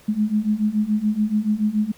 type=beating tone pair; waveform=sine; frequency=208.3 / 215.3 Hz; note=G#3 / A3; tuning=+5 / -37 cents; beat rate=7 Hz; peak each=-22 / -20 dBFS; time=0.08-1.92 s; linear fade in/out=10 ms; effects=pink hiss -51 dBFS RMS until 1.97 s